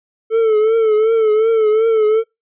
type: tone with vibrato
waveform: triangle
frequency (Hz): 440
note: A4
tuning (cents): 0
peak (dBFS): -8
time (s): 0.3-2.24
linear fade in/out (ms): 50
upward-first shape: triangle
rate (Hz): 2.7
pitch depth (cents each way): 73
effects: noise-tail reverb RT60 0.2 s tail -25 dB re dry + resampled to 8000 Hz